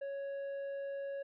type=tone with tanh clipping; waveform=sine; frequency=555 Hz; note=C#5; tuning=2 cents sharp; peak=-39 dBFS; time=0.01-1.23 s; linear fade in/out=10 ms; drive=6 dB; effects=none